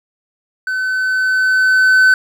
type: tone with level ramp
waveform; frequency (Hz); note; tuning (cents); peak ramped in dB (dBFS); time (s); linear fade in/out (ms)
triangle; 1518; F#6; +44; -15 to -4; 0.67-2.14; 2
effects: none